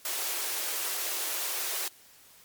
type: high-pass noise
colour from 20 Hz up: white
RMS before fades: -32 dBFS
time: 0.05-1.88 s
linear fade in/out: 2 ms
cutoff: 320 Hz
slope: 96 dB/octave
effects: white hiss -56 dBFS RMS until 2.44 s + MP3 96 kbps